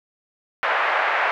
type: band-pass noise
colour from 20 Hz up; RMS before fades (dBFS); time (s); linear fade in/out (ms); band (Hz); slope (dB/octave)
white; -21; 0.63-1.31; 0; 570 to 2000; 24
effects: none